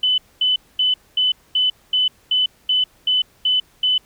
sine tone bursts, 3011 Hz, F#7, 30 cents sharp, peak -14 dBFS, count 11, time 0.03-3.98 s, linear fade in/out 5 ms, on 150 ms, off 230 ms, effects pink hiss -55 dBFS RMS until 4.05 s

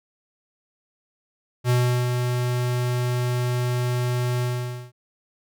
square tone with ADSR envelope, 123.47 Hz, B2, in tune, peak -17 dBFS, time 1.64-4.92 s, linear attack 58 ms, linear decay 370 ms, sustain -5 dB, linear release 500 ms, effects none

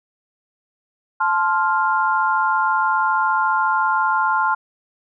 sine chord, F major, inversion first, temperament just, 873.1 / 1047.7 / 1396.9 Hz, A5 / C6 / F6, -14 / +2 / 0 cents, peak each -20 dBFS, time 1.2-4.55 s, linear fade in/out 10 ms, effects none

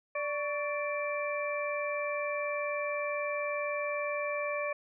harmonic tone with a mistuned harmonic, 587 Hz, D5, 1 cent flat, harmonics 1 / 2 / 3 / 4, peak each -33 / -38 / -42 / -37 dBFS, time 0.15-4.73 s, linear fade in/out 5 ms, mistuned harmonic 2, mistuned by -73 cents, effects none

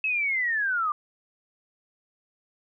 sine linear sweep, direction down, 2608 to 1174.7 Hz, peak -23 dBFS, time 0.04-0.92 s, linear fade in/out 2 ms, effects none

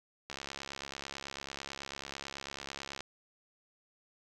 click train, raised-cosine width 0.2 ms, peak -23 dBFS, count 188, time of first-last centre 0.3-3.006 s, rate 69.1 Hz, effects none

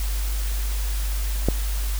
click, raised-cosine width 2 ms, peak -6 dBFS, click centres 1.486 s, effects added 50 Hz sine -22 dBFS peak until 1.99 s + white hiss -35 dBFS RMS until 1.99 s

